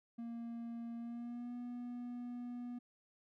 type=tone with pitch glide; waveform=triangle; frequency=233.1 to 243.3 Hz; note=A#3 to B3; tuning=0 to -26 cents; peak=-40 dBFS; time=0.18-2.79 s; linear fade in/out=10 ms; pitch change=+74 cents; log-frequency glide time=0.97-1.54 s; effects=none